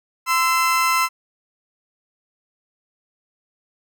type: tone pair together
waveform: 30% pulse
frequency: 1031 / 1326.7 Hz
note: C6 / E6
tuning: -26 / +11 cents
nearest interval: major third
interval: 437 cents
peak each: -16 / -17 dBFS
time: 0.26-1.09 s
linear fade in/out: 50 ms
effects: none